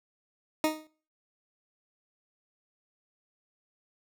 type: tone with exponential decay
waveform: 20% pulse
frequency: 311.1 Hz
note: D#4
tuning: in tune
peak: -16 dBFS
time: 0.64-0.87 s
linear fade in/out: 1 ms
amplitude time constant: 50 ms
effects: noise-tail reverb RT60 0.4 s tail -18 dB re dry